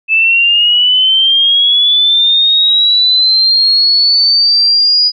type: linear sweep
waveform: sine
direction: up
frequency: 2612 to 4933 Hz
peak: -6 dBFS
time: 0.08-5.12 s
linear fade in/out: 50 ms
effects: none